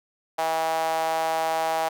sawtooth tone with high-pass filter, 161.6 Hz, E3, 34 cents flat, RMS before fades -25 dBFS, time 0.38-1.89 s, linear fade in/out 10 ms, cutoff 740 Hz, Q 6.4, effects none

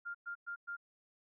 sine tone bursts, 1400 Hz, F6, 4 cents sharp, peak -39 dBFS, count 4, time 0.05-0.768 s, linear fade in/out 20 ms, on 97 ms, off 110 ms, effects none

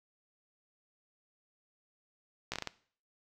slowing click train, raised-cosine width 0.2 ms, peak -18 dBFS, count 6, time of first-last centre 2.52-2.673 s, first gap 16 ms, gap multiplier 1.33, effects noise-tail reverb RT60 0.5 s tail -19 dB re dry

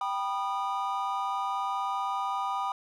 triangle chord, G augmented, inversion none, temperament just, 784 / 980 / 1225 Hz, G5 / B5 / D#6, 0 / -14 / -27 cents, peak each -31 dBFS, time 0.01-2.72 s, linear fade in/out 2 ms, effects none

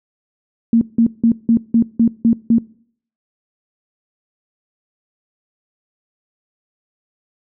sine tone bursts, 230 Hz, A#3, 23 cents flat, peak -8 dBFS, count 8, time 0.73-2.584 s, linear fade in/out 2 ms, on 83 ms, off 170 ms, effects noise-tail reverb RT60 0.6 s tail -23 dB re dry

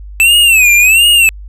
square tone with vibrato, 2615 Hz, E7, 15 cents flat, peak -5 dBFS, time 0.2-1.29 s, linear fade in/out 0 ms, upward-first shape sine, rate 1.4 Hz, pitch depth 160 cents each way, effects added 50 Hz sine -26 dBFS peak until 1.48 s + resampled to 32000 Hz

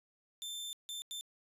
sawtooth tone bursts at uneven times, 3558 Hz, A7, 19 cents sharp, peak -37 dBFS, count 3, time 0.42-0.73 / 0.89-1.02 / 1.11-1.21 s, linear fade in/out 0 ms, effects resampled to 32000 Hz

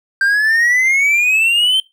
triangle exponential sweep, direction up, 1568 to 3131 Hz, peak -9 dBFS, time 0.21-1.8 s, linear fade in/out 2 ms, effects noise-tail reverb RT60 0.2 s tail -20 dB re dry

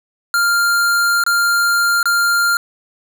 square tone with dropouts, 1396.9 Hz, F6, in tune, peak -13 dBFS, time 0.34-2.57 s, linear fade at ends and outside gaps 1 ms, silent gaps 1.238-1.264 / 2.029-2.056 s, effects none

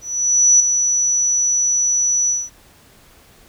sine tone with ADSR envelope, 5920 Hz, F#8, in tune, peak -7 dBFS, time 0.01-2.5 s, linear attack 590 ms, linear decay 4 ms, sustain -7 dB, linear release 210 ms, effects pink hiss -49 dBFS RMS until 3.48 s

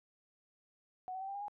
sine tone with pitch steps, 740 / 756.4 / 773.2 / 790.4 / 807.9 / 825.8 Hz, F#5 / F#5 / G5 / G5 / G#5 / G#5, 0 / +38 / -24 / +14 / -48 / -10 cents, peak -39 dBFS, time 1.08-1.482 s, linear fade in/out 0 ms, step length 67 ms, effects none

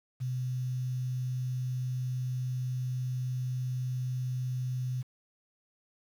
sine tone with quantisation, 126.9 Hz, B2, 47 cents sharp, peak -30 dBFS, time 0.2-5.03 s, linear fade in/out 20 ms, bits 9, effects none

